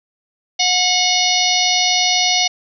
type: harmonic tone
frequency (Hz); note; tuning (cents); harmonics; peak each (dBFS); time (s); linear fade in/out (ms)
728; F#5; -28; 1 / 3 / 4 / 5 / 6 / 7 / 8; -21 / -21 / -21 / -21 / -21 / -21 / -21; 0.59-2.48; 10
effects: none